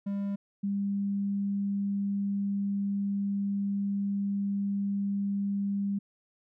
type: tone pair in turn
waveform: triangle / sine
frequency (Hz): 199.8 / 199.8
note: G3 / G3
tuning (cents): +33 / +33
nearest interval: unison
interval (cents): 0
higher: neither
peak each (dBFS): -27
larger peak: neither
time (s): 0.06-0.36 / 0.63-5.99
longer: second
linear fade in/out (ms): 10
effects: none